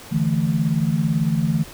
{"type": "chord", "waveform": "sine", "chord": "D suspended second", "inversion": "none", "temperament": "equal", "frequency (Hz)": [146.83, 164.81, 220], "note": ["D3", "E3", "A3"], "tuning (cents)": [0, 0, 0], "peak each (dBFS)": [-22, -20, -23], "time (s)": [0.11, 1.64], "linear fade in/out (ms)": 20, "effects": ["pink hiss -40 dBFS RMS until 1.73 s"]}